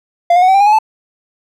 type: tone with pitch steps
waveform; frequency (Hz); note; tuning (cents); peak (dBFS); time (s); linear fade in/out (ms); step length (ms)
triangle; 693 / 716.2 / 740.2 / 764.9 / 790.5 / 817 / 844.4 / 872.6; F5 / F5 / F#5 / G5 / G5 / G#5 / G#5 / A5; -14 / +43 / 0 / -43 / +14 / -29 / +29 / -15; -4; 0.3-0.788; 5; 61
effects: none